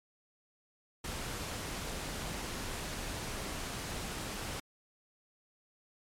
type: noise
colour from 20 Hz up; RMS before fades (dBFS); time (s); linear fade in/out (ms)
pink; -39; 1.04-4.6; 5
effects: low-pass 11000 Hz 12 dB/octave + MP3 96 kbps